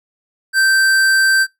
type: tone with hard clipping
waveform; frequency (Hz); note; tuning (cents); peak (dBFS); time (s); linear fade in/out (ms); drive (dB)
sine; 1560; G6; -9; -12; 0.53-1.47; 50; 14
effects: noise-tail reverb RT60 0.2 s tail -24 dB re dry